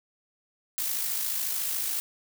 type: noise with amplitude modulation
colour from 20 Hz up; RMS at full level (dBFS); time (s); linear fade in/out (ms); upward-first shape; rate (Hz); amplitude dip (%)
blue; -28; 0.78-2; 0; sine; 54; 40
effects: none